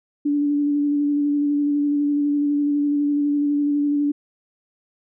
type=tone with vibrato; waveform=sine; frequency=290 Hz; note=D4; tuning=22 cents flat; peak=-17 dBFS; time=0.25-4.12 s; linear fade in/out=10 ms; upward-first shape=square; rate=12 Hz; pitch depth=13 cents each way; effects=none